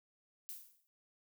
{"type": "noise with exponential decay", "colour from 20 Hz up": "violet", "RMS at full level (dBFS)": -43, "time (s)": [0.49, 0.87], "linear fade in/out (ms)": 0, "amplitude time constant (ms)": 82, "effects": []}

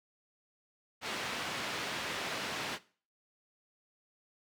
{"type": "band-pass noise", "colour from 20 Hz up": "white", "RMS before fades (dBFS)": -38, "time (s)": [1.01, 2.79], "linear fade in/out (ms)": 50, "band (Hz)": [120, 3100], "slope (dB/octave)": 12, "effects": ["noise-tail reverb RT60 0.4 s tail -18 dB re dry"]}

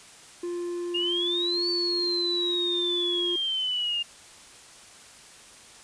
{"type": "tone with pitch glide", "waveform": "triangle", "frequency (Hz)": [349.2, 351.2], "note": ["F4", "F4"], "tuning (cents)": [0, 10], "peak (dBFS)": -27, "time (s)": [0.43, 3.36], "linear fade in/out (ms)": 5, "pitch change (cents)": 10, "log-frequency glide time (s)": [1.75, 2.95]}
{"type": "exponential two-way sweep", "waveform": "sine", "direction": "up then down", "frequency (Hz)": [2802, 4515, 2802], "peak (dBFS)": -25, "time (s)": [0.94, 4.03], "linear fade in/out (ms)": 10, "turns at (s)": 1.69}
{"effects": ["white hiss -49 dBFS RMS until 5.83 s", "resampled to 22050 Hz"]}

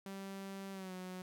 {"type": "tone with pitch glide", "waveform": "sawtooth", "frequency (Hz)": [194.8, 183.97], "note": ["G3", "F#3"], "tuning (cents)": [-11, -10], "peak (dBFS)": -40, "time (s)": [0.06, 1.22], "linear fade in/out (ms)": 2, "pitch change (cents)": -99, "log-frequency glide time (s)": [0.72, 0.93], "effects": []}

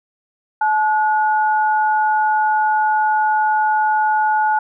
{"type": "tone pair together", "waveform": "sine", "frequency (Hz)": [860, 1450.5], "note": ["A5", "F#6"], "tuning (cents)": [-40, -35], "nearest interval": "major sixth", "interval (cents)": 905, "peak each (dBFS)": [-14, -21], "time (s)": [0.61, 4.59], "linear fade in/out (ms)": 5, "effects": []}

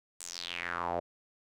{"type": "tone with band-pass filter sweep", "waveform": "sawtooth", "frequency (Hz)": 86.8, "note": "F2", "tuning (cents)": -10, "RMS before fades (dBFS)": -37, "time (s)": [0.2, 1], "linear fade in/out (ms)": 5, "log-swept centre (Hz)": [8600, 590], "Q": 4.1, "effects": []}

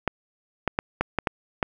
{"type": "clicks", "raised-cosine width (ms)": 0.5, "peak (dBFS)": -7, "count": 7, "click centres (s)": [0.077, 0.677, 0.789, 1.01, 1.187, 1.272, 1.628], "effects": ["8-bit"]}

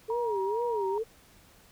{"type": "tone with vibrato", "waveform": "sine", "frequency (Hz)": 430, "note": "A4", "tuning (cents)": -40, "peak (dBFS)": -28, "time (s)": [0.08, 1.04], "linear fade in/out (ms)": 20, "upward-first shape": "sine", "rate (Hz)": 2.2, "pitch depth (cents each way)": 200}
{"type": "tone with pitch glide", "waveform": "sine", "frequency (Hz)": [950, 934.2], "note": ["A#5", "A#5"], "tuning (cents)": [33, 3], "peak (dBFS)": -32, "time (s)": [0.1, 0.98], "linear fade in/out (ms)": 2, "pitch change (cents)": -30, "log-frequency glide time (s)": [0.76, 0.87]}
{"effects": ["pink hiss -58 dBFS RMS until 1.71 s"]}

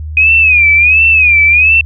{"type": "tone with vibrato", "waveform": "sine", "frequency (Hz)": 2489, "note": "D#7", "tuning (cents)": 0, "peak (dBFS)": -4, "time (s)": [0.17, 1.81], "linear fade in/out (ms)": 2, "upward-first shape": "sine", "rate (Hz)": 1.4, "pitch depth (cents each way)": 130, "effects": ["added 77 Hz sine -19 dBFS peak until 1.85 s"]}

